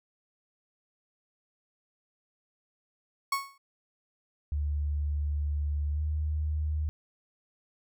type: tone with exponential decay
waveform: 35% pulse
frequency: 1104 Hz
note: C#6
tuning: 7 cents flat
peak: -22 dBFS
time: 3.32-3.58 s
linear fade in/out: 5 ms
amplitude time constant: 55 ms
type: tone with pitch glide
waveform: sine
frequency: 73.42 to 76.23 Hz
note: D2 to D#2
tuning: 0 to -35 cents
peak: -27 dBFS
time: 4.52-6.89 s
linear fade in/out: 0 ms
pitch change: +65 cents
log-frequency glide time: 5.92-6.01 s
effects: none